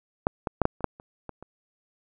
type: clicks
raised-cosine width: 1 ms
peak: -7 / -13 / -6 / -6 / -28 / -7 / -30 / -22 / -28 dBFS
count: 9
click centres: 0.269 / 0.472 / 0.617 / 0.654 / 0.807 / 0.843 / 0.999 / 1.293 / 1.426 s
effects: none